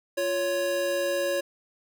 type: tone pair together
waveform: square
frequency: 349.2 / 556.9 Hz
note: F4 / C#5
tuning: 0 / +8 cents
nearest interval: minor sixth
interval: 808 cents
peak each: -33 / -26 dBFS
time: 0.17-1.41 s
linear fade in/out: 10 ms
effects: none